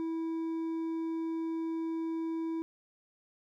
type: tone with hard clipping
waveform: triangle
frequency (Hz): 326.7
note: E4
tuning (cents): -15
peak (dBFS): -33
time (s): 0-2.62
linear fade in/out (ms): 0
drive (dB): 7
effects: none